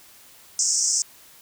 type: band-pass noise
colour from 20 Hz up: pink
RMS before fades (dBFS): -22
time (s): 0.59-1.02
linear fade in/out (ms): 2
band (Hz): 5300 to 8200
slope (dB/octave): 96
effects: white hiss -50 dBFS RMS until 1.41 s